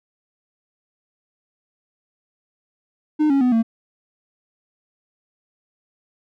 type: tone with pitch steps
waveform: triangle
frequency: 304.5 / 276 / 250.2 / 226.8 Hz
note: D#4 / C#4 / B3 / A#3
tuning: -37 / -7 / +23 / -47 cents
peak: -12 dBFS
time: 3.19-3.63 s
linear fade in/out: 20 ms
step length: 110 ms
effects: none